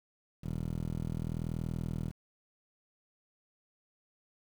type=tone with band-pass filter; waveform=sawtooth; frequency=40.63 Hz; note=E1; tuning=24 cents flat; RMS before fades=-36 dBFS; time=0.42-2.13 s; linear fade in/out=50 ms; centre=160 Hz; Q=1.8; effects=9-bit